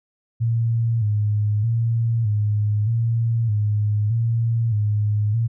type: tone with vibrato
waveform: sine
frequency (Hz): 110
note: A2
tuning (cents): 0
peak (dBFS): -17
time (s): 0.4-5.48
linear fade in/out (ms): 20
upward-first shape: square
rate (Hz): 0.81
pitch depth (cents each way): 81
effects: none